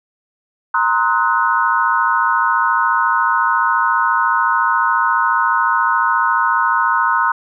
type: chord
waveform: sine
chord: C half-diminished seventh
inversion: third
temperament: equal with one note detuned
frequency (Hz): 932.3 / 1046.5 / 1271.4 / 1480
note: Bb5 / C6 / Eb6 / Gb6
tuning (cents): 0 / 0 / +37 / 0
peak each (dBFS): -18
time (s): 0.74-7.32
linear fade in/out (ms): 5
effects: none